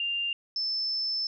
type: tone pair in turn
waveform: sine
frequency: 2794 / 5274 Hz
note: F7 / E8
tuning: 0 / 0 cents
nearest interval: major seventh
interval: 1100 cents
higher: second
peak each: -27 dBFS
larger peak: neither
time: 0-0.33 / 0.56-1.27 s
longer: second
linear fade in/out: 2 ms
effects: none